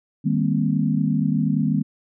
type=chord; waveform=sine; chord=C minor seventh; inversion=first; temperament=equal with one note detuned; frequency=155.56 / 200.7 / 233.1 / 261.6 Hz; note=Eb3 / G3 / Bb3 / C4; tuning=0 / +41 / 0 / 0 cents; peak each=-22 / -23 / -24 / -25 dBFS; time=0.24-1.83 s; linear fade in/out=20 ms; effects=none